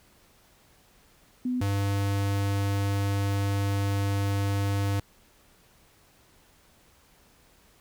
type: tone pair in turn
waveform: sine / square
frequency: 250.1 / 99.71 Hz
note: B3 / G2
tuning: +22 / +30 cents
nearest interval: octave + major third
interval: 1592 cents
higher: first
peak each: -25 dBFS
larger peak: neither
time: 1.45-1.61 / 1.61-5 s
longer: second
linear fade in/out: 5 ms
effects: pink hiss -60 dBFS RMS until 7.8 s